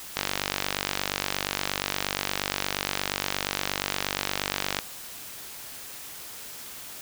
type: click train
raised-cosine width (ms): 0.2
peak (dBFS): -7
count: 225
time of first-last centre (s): 0.17-4.789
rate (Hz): 48.5
effects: white hiss -41 dBFS RMS until 7.01 s